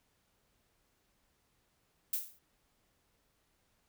violet noise with exponential decay, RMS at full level -30 dBFS, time 2.13-2.39 s, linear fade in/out 5 ms, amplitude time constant 56 ms, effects pink hiss -75 dBFS RMS until 3.88 s

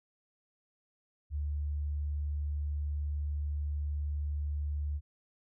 sine tone, 73.42 Hz, D2, in tune, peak -31 dBFS, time 1.3-5.01 s, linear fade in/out 50 ms, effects none

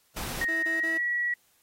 pink noise, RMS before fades -35 dBFS, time 0.16-0.45 s, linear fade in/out 10 ms
sine tone with pitch glide, 1868 to 1929.4 Hz, A#6 to B6, +3 to -41 cents, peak -25 dBFS, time 0.41-1.34 s, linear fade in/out 5 ms, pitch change +56 cents, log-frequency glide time 0.72-0.96 s
30% pulse tone bursts, 327.8 Hz, E4, 10 cents flat, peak -32 dBFS, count 3, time 0.48-0.98 s, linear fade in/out 10 ms, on 150 ms, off 25 ms
effects white hiss -66 dBFS RMS until 1.62 s + AAC 48 kbps

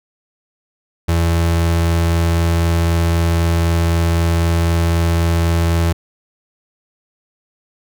35% pulse tone, 83.9 Hz, E2, 31 cents sharp, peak -11 dBFS, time 1.08-5.93 s, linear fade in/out 10 ms, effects none

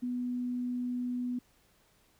sine tone with ADSR envelope, 246.9 Hz, B3, in tune, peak -29 dBFS, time 0.02-1.39 s, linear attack 17 ms, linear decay 4 ms, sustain -2 dB, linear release 6 ms, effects pink hiss -67 dBFS RMS until 2.19 s

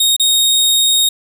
sawtooth tone with dropouts, 3729 Hz, A#7, in tune, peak -7 dBFS, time 0-1.09 s, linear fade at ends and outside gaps 5 ms, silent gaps 0.165-0.197 s, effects none

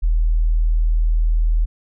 sine tone, 40.06 Hz, E1, 49 cents flat, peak -13 dBFS, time 0.02-1.66 s, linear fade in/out 20 ms, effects none

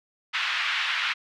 white band-pass noise, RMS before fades -27 dBFS, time 0.33-1.14 s, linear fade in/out 20 ms, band 1200 to 3200 Hz, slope 24 dB/octave, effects none

